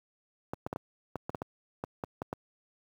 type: clicks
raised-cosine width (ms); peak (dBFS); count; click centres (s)
1; -20; 12; 0.535 / 0.665 / 0.729 / 0.761 / 1.157 / 1.295 / 1.348 / 1.419 / 1.839 / 2.038 / 2.219 / 2.329
effects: high-pass 80 Hz 12 dB/octave + 9-bit